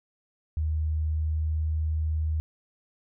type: tone with pitch glide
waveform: sine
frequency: 77.78 to 78.23 Hz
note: D#2 to D#2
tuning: 0 to +10 cents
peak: -24 dBFS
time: 0.57-2.4 s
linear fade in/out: 0 ms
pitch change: +10 cents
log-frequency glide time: 1.07-1.6 s
effects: none